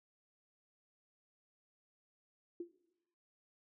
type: tone with exponential decay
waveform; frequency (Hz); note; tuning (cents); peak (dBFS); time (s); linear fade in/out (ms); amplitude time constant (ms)
sine; 346.2; F4; -15; -36; 2.6-2.71; 5; 23
effects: noise-tail reverb RT60 0.9 s tail -17 dB re dry